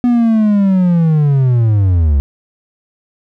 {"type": "linear sweep", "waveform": "triangle", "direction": "down", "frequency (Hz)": [246.9, 67.2], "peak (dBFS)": -6, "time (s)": [0.04, 2.2], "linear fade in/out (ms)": 0, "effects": []}